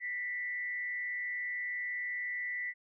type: tone with frequency modulation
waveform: sine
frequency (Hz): 1975.5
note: B6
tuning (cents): 0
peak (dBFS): -34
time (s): 0-2.74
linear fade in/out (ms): 50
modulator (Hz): 159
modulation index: 0.41
effects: none